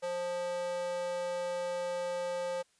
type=tone with high-pass filter; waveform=square; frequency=176.3 Hz; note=F3; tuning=17 cents sharp; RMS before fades=-35 dBFS; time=0.02-2.63 s; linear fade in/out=20 ms; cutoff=590 Hz; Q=5.9; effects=white hiss -70 dBFS RMS until 2.79 s + resampled to 22050 Hz